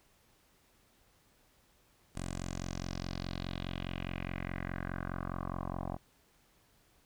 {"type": "tone with low-pass filter sweep", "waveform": "10% pulse", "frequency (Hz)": 44.83, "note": "F1", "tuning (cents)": 46, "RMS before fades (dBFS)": -39, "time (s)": [2.15, 5.97], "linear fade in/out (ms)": 10, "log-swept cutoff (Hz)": [8800, 840], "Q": 3.3, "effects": ["pink hiss -68 dBFS RMS until 7.05 s"]}